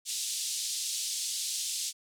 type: band-pass noise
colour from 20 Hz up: white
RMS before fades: -34 dBFS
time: 0.05-1.93 s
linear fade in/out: 50 ms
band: 3400 to 9000 Hz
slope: 24 dB/octave
effects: none